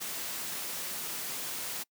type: high-pass noise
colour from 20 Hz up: white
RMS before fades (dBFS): -37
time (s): 0-1.84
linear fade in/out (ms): 20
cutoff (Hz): 110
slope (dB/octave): 24
effects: noise-tail reverb RT60 0.1 s tail -26 dB re dry